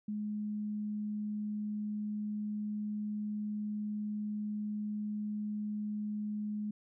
sine tone, 210.1 Hz, G#3, 20 cents sharp, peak -34 dBFS, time 0.08-6.71 s, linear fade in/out 5 ms, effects none

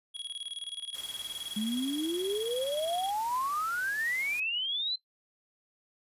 square tone with tremolo, 3322 Hz, G#7, in tune, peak -35 dBFS, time 0.14-3.11 s, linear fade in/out 20 ms, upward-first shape square, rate 19 Hz, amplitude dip 75%
white noise, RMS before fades -46 dBFS, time 0.94-4.4 s, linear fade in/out 5 ms
sine exponential sweep, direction up, 207.7 to 4122 Hz, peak -29 dBFS, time 1.56-4.96 s, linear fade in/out 10 ms
effects noise-tail reverb RT60 0.1 s tail -17 dB re dry + resampled to 32000 Hz

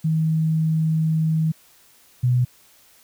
sine tone pair in turn, 159.1 / 124.54 Hz, D#3 / B2, +39 / +15 cents, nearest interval major third, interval 424 cents, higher first, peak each -17 / -15 dBFS, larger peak second, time 0.04-1.52 / 2.23-2.45 s, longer first, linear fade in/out 10 ms, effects white hiss -54 dBFS RMS until 3.03 s

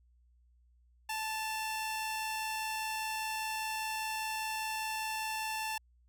sawtooth tone pair together, 875 / 2710 Hz, A5 / E7, -10 / +47 cents, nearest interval octave + minor sixth, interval 1957 cents, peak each -32 / -37 dBFS, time 1.09-5.78 s, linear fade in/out 5 ms, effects added 60 Hz sine -63 dBFS peak until 6.08 s

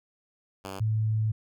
5% pulse / sine tone pair in turn, 96.5 / 109.19 Hz, G2 / A2, -27 / -13 cents, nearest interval major second, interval 214 cents, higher second, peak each -25 / -23 dBFS, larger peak second, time 0.64-0.8 / 0.8-1.32 s, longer second, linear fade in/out 10 ms, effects none

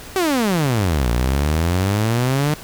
sawtooth exponential two-way sweep, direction down then up, 392 to 57.6 to 153.7 Hz, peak -12 dBFS, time 0.16-2.54 s, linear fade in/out 0 ms, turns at 1.09 s, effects pink hiss -37 dBFS RMS until 2.63 s

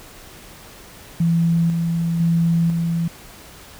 sine tone with tremolo, 167.5 Hz, E3, 28 cents sharp, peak -14 dBFS, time 1.2-3.08 s, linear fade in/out 5 ms, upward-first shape square, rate 1 Hz, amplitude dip 35%, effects pink hiss -42 dBFS RMS until 3.79 s

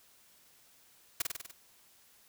white noise with echo, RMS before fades -30 dBFS, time 1.2-1.22 s, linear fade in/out 5 ms, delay 49 ms, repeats 6, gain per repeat -3 dB, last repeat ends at 1.514 s, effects white hiss -63 dBFS RMS until 2.28 s

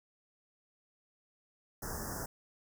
pink band-stop noise, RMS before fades -40 dBFS, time 1.82-2.26 s, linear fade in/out 5 ms, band 1800 to 5100 Hz, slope 96 dB/octave, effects none

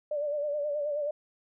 sine tone with vibrato, 587.3 Hz, D5, in tune, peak -28 dBFS, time 0.11-1.11 s, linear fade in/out 5 ms, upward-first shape sine, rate 9.4 Hz, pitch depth 54 cents each way, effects none

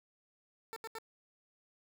15% pulse tone bursts, 448.7 Hz, A4, 34 cents sharp, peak -35 dBFS, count 3, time 0.73-0.985 s, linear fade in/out 0 ms, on 33 ms, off 78 ms, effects none

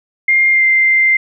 sine tone with pitch glide, 2116 to 2089 Hz, C7 to C7, +19 to -3 cents, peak -8 dBFS, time 0.28-1.17 s, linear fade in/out 5 ms, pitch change -22 cents, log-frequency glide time 0.51-0.64 s, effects none

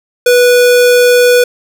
square tone, 490.7 Hz, B4, 11 cents flat, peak -5 dBFS, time 0.26-1.44 s, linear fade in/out 5 ms, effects none

